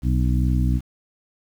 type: harmonic tone with a mistuned harmonic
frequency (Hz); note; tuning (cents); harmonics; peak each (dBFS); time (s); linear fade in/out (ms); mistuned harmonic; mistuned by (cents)
62.5; B1; +21; 1 / 2 / 3 / 4 / 5; -19 / -22 / -27 / -28 / -32; 0.02-0.81; 50; 5; -23
effects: 8-bit